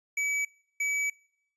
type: tone pair in turn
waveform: square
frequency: 2286 / 2286 Hz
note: D7 / D7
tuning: -47 / -47 cents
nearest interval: unison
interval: 0 cents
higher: neither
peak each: -27 dBFS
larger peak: neither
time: 0.17-0.45 / 0.8-1.1 s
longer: second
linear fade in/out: 5 ms
effects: noise-tail reverb RT60 0.7 s tail -25 dB re dry + resampled to 24000 Hz